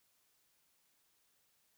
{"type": "silence", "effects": ["white hiss -75 dBFS RMS until 1.77 s"]}